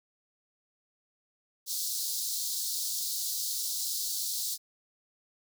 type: high-pass noise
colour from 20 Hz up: pink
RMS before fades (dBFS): -33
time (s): 1.66-4.58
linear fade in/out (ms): 50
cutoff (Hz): 4000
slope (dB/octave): 48
effects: none